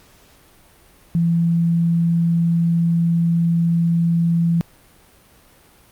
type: tone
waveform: sine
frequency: 168.4 Hz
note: E3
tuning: 37 cents sharp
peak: -14 dBFS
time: 1.15-4.61 s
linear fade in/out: 0 ms
effects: pink hiss -51 dBFS RMS until 5.91 s + Opus 48 kbps